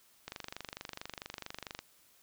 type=click train; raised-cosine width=0.2 ms; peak=-23 dBFS; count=38; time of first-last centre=0.28-1.79 s; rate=24.5 Hz; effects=white hiss -65 dBFS RMS until 2.22 s